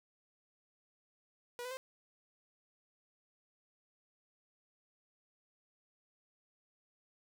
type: tone with pitch steps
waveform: sawtooth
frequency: 484.3 / 503.4 / 523.3 Hz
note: B4 / B4 / C5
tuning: -34 / +33 / 0 cents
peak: -37 dBFS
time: 1.59-1.77 s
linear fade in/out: 0 ms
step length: 60 ms
effects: 13-bit